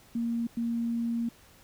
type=tone bursts at uneven times; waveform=sine; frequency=233.1 Hz; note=A#3; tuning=in tune; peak=-27 dBFS; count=2; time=0.15-0.47 / 0.57-1.29 s; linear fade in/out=5 ms; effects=pink hiss -57 dBFS RMS until 1.63 s